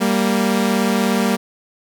sawtooth tone pair together, 196 / 232.6 Hz, G3 / A#3, 0 / -4 cents, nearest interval minor third, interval 296 cents, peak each -14 dBFS, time 0-1.37 s, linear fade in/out 20 ms, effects none

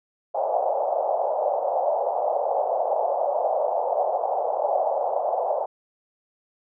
pink band-pass noise, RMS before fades -24 dBFS, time 0.34-5.66 s, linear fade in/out 10 ms, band 550 to 810 Hz, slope 48 dB/octave, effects none

